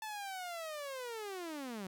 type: linear sweep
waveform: sawtooth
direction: down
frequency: 880 to 179.7 Hz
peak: -37 dBFS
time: 0.02-1.87 s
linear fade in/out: 2 ms
effects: none